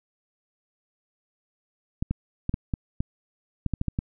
clicks, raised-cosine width 5 ms, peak -13 dBFS, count 11, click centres 2.025 / 2.11 / 2.494 / 2.541 / 2.738 / 3.005 / 3.663 / 3.737 / 3.814 / 3.883 / 3.989 s, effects none

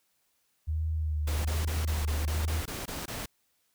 sine tone with vibrato, 77.2 Hz, D#2, 13 cents flat, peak -27 dBFS, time 0.67-2.62 s, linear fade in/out 20 ms, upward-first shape sine, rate 1.2 Hz, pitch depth 47 cents each way
pink noise bursts, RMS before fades -37 dBFS, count 10, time 1.27-3.259 s, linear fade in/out 5 ms, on 180 ms, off 21 ms
effects white hiss -73 dBFS RMS until 3.74 s

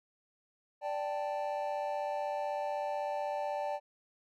triangle chord, D suspended fourth, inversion none, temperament equal, 587.3 / 784 / 880 Hz, D5 / G5 / A5, 0 / 0 / 0 cents, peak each -34 / -36 / -37 dBFS, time 0.81-3.8 s, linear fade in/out 50 ms, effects none

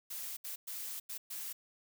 blue noise bursts at uneven times, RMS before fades -42 dBFS, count 5, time 0.1-0.37 / 0.44-0.56 / 0.67-1 / 1.09-1.18 / 1.3-1.53 s, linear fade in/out 10 ms, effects none

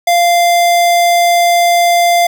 square tone, 694 Hz, F5, 11 cents flat, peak -8 dBFS, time 0.07-2.27 s, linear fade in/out 5 ms, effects none

